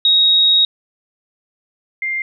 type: tone pair in turn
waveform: sine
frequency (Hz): 3777 / 2104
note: A#7 / C7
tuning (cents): +22 / +9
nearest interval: minor seventh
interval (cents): 1013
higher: first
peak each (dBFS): -9 / -18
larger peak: first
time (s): 0.05-0.65 / 2.02-2.22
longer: first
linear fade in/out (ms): 2
effects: none